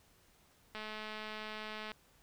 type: click train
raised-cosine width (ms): 0.3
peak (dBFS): -28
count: 252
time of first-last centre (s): 0.75-1.917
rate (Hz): 215
effects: pink hiss -67 dBFS RMS until 2.22 s